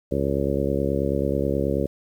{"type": "harmonic tone", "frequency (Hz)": 69.3, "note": "C#2", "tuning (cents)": 0, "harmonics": [1, 2, 3, 4, 5, 6, 7, 8], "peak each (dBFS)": [-29, -29, -29, -29, -29, -29, -29, -29], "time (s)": [0.11, 1.87], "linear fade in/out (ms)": 10, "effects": ["9-bit"]}